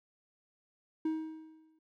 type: tone with exponential decay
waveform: triangle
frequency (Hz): 316.5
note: D#4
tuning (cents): +30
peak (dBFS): -26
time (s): 1.05-1.79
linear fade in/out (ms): 5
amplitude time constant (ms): 160
effects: none